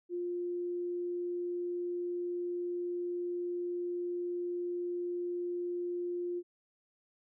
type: tone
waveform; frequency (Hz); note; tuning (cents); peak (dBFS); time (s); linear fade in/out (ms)
sine; 351.8; F4; +13; -33; 0.09-6.43; 50
effects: none